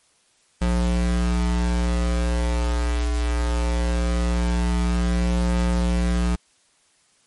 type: tone pair together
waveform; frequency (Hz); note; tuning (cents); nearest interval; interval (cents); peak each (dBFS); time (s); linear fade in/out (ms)
square; 59.5 / 178.3; A#1 / F3; +36 / +36; octave + perfect fifth; 1900; -20 / -29; 0.61-6.36; 10
effects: white hiss -61 dBFS RMS until 7.26 s + MP3 48 kbps

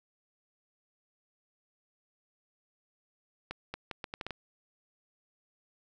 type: accelerating click train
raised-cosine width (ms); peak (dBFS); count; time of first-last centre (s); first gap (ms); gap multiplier
0.3; -21; 8; 3.51-4.307; 230; 0.75
effects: none

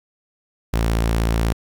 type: tone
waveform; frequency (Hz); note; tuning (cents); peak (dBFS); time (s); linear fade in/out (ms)
sawtooth; 56.3; A1; +40; -13; 0.73-1.53; 10
effects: 9-bit

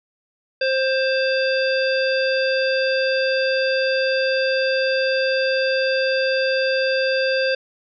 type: harmonic tone with a mistuned harmonic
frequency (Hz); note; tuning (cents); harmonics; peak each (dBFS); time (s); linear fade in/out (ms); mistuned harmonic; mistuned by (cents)
528; C5; +16; 1 / 3 / 5 / 7 / 9; -19 / -24 / -27 / -32 / -28; 0.61-7.55; 5; 7; -71
effects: none

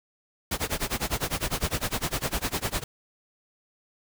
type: noise with tremolo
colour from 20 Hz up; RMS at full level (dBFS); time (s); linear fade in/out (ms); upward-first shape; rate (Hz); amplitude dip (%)
pink; -26; 0.51-2.84; 5; sine; 9.9; 95
effects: none

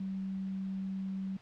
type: tone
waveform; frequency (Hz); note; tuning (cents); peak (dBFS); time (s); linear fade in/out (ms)
sine; 191.6; G3; -39; -34; 0-1.37; 5
effects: pink hiss -60 dBFS RMS until 1.41 s + low-pass 4000 Hz 12 dB/octave

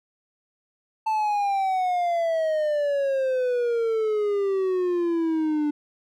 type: exponential sweep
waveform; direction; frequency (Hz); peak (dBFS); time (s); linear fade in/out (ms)
triangle; down; 884 to 293.7; -19; 1.06-5.71; 10
effects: none

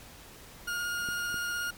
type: tone with vibrato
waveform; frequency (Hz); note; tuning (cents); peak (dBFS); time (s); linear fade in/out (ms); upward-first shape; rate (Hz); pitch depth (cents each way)
40% pulse; 1424; F6; +33; -30; 0.67-1.71; 10; square; 16; 10
type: clicks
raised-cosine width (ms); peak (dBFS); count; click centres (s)
3; -28; 2; 1.088 / 1.343
effects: pink hiss -50 dBFS RMS until 1.77 s + MP3 96 kbps

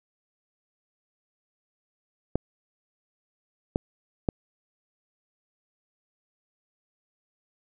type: clicks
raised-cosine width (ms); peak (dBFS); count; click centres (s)
2; -10; 3; 2.356 / 3.759 / 4.288
effects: none

